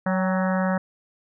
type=harmonic tone with a mistuned harmonic; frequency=186.6 Hz; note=F#3; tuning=15 cents sharp; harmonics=1 / 3 / 4 / 5 / 6 / 7 / 8 / 9 / 10; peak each=-22 / -27 / -32 / -33 / -36 / -34 / -35 / -35 / -38 dBFS; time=0.06-0.78 s; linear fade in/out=5 ms; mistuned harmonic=4; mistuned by=+48 cents; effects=none

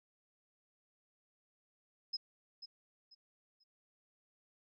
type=tone with echo; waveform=sine; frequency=5110 Hz; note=D#8; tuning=45 cents sharp; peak=-35 dBFS; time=2.13-2.17 s; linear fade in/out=10 ms; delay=490 ms; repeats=3; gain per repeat=-11 dB; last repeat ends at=3.64 s; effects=none

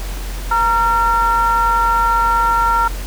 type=ring-modulated tone; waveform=triangle; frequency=220 Hz; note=A3; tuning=in tune; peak=-7 dBFS; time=0.51-2.88 s; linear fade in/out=5 ms; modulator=1150 Hz; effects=added 45 Hz sine -22 dBFS peak until 3.06 s + pink hiss -32 dBFS RMS until 3.06 s

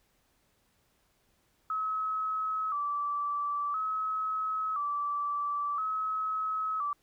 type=tone with vibrato; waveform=sine; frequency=1221 Hz; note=D#6; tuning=33 cents flat; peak=-29 dBFS; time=1.7-6.93 s; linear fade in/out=2 ms; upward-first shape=square; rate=0.49 Hz; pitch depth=87 cents each way; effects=pink hiss -71 dBFS RMS until 7.02 s

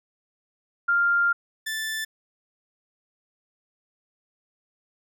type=tone pair in turn; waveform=sine / sawtooth; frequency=1396.9 / 1760 Hz; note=F6 / A6; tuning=0 / 0 cents; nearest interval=major third; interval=400 cents; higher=second; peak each=-18 / -24 dBFS; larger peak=first; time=0.88-1.33 / 1.66-2.05 s; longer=first; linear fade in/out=10 ms; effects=none

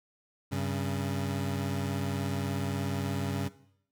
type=tone pair together; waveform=25% pulse; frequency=96.5 / 136.47 Hz; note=G2 / C#3; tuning=-27 / -27 cents; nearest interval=tritone; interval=600 cents; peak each=-29 / -29 dBFS; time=0.51-3.49 s; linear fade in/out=20 ms; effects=noise-tail reverb RT60 0.7 s tail -18 dB re dry

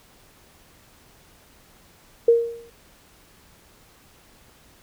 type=tone with exponential decay; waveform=sine; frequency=466.2 Hz; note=A#4; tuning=in tune; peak=-9 dBFS; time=2.28-2.7 s; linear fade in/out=5 ms; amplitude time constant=91 ms; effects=pink hiss -54 dBFS RMS until 4.82 s

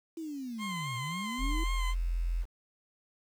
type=linear two-way sweep; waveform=sine; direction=down then up; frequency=333.7 to 116.54 to 333.7 Hz; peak=-36 dBFS; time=0.17-1.64 s; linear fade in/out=5 ms; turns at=0.96 s
type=tone with vibrato; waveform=20% pulse; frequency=1046.5 Hz; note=C6; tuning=in tune; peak=-31 dBFS; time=0.58-1.95 s; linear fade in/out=50 ms; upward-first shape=sine; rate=3.7 Hz; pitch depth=40 cents each way
type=tone; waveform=sine; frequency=42.77 Hz; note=F1; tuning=35 cents flat; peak=-28 dBFS; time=1.38-2.46 s; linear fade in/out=50 ms
effects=low-pass 10000 Hz 12 dB/octave + 9-bit

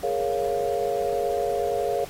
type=chord; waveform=sine; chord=Bb minor seventh; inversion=third; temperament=equal; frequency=415.3 / 466.2 / 554.4 / 698.5 Hz; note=Ab4 / Bb4 / Db5 / F5; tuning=0 / 0 / 0 / 0 cents; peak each=-28 dBFS; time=0.03-2.05 s; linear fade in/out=5 ms; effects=pink hiss -43 dBFS RMS until 2.09 s + AAC 48 kbps

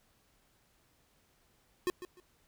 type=tone with echo; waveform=square; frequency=361.1 Hz; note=F#4; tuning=42 cents flat; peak=-29 dBFS; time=1.87-1.9 s; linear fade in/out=0 ms; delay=150 ms; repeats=2; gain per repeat=-13 dB; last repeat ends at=2.2 s; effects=pink hiss -70 dBFS RMS until 2.47 s

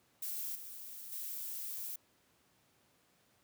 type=noise with level steps; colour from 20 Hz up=violet; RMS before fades=-40 / -48 / -42 dBFS; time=0.22-1.96 s; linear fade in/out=5 ms; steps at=0.55 / 1.12 s; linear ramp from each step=5 ms; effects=pink hiss -71 dBFS RMS until 3.43 s + high-pass 100 Hz 12 dB/octave

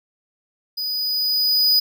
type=tone with level ramp; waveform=square; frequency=4963 Hz; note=D#8; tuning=5 cents flat; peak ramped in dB=-24 to -13 dBFS; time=0.77-1.8 s; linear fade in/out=10 ms; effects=none

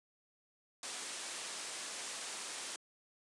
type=low-pass noise; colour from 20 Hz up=white; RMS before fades=-44 dBFS; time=0.83-2.76 s; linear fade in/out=2 ms; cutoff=9800 Hz; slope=48 dB/octave; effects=high-pass 300 Hz 12 dB/octave + resampled to 24000 Hz

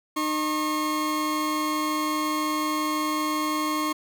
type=tone pair together; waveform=40% pulse; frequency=305.4 / 1081.7 Hz; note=D#4 / C#6; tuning=-32 / -43 cents; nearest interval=octave + minor seventh; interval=2189 cents; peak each=-26 dBFS; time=0.16-3.93 s; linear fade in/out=10 ms; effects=none

